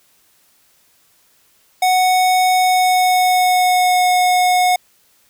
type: tone with pitch glide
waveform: square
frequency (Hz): 739 to 727.6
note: F#5 to F#5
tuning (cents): -2 to -29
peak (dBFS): -12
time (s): 1.82-4.76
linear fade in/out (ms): 5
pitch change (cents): -27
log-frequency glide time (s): 2.53-4.08
effects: white hiss -56 dBFS RMS until 5.29 s